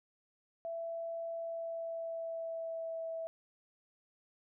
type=tone with pitch glide; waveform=sine; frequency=666 to 654.9 Hz; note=E5 to E5; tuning=+18 to -11 cents; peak=-37 dBFS; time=0.65-3.27 s; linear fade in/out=0 ms; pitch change=-29 cents; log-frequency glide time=1.32-3.05 s; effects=none